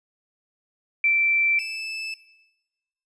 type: tone pair in turn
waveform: sine / 30% pulse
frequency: 2340 / 2627 Hz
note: D7 / E7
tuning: -7 / -7 cents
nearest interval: major second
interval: 200 cents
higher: second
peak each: -17 / -26 dBFS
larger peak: first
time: 1.04-1.59 / 1.59-2.14 s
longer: neither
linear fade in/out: 2 ms
effects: noise-tail reverb RT60 1.0 s tail -18 dB re dry + resampled to 22050 Hz